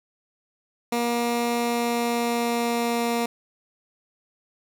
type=tone with pitch glide; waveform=15% pulse; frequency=237.3 to 235.1 Hz; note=A#3 to A#3; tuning=+31 to +15 cents; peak=-16 dBFS; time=0.92-3.26 s; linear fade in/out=5 ms; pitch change=-16 cents; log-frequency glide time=1.58-3.13 s; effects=none